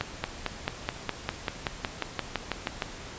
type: accelerating click train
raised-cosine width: 0.3 ms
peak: -11 dBFS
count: 16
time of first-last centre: 0.01-2.822 s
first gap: 230 ms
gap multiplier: 0.97
effects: pink hiss -42 dBFS RMS until 3.18 s + resampled to 16000 Hz